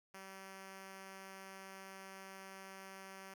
5% pulse tone, 192.4 Hz, G3, 32 cents flat, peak -39 dBFS, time 0.14-3.34 s, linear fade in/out 5 ms, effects none

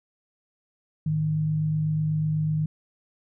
sine tone pair together, 106.5 / 154.62 Hz, G#2 / D#3, +44 / -11 cents, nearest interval tritone, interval 645 cents, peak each -34 / -22 dBFS, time 1.06-2.66 s, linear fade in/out 5 ms, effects none

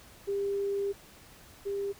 sine tone pair in turn, 399.1 / 399.1 Hz, G4 / G4, +31 / +31 cents, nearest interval unison, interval 0 cents, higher neither, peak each -28 / -30 dBFS, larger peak first, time 0.27-0.93 / 1.65-1.93 s, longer first, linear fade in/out 20 ms, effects pink hiss -54 dBFS RMS until 1.99 s

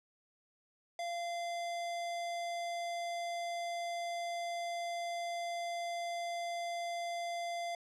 square tone, 689 Hz, F5, 24 cents flat, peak -37 dBFS, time 0.99-7.75 s, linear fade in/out 2 ms, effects low-pass 8000 Hz 12 dB/octave

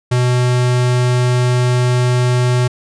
square tone, 124.2 Hz, B2, 10 cents sharp, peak -12 dBFS, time 0.11-2.68 s, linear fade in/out 10 ms, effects resampled to 22050 Hz

